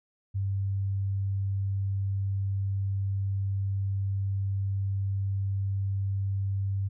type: tone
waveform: sine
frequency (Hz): 98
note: G2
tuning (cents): 0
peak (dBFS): -26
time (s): 0.34-6.89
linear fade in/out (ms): 20
effects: none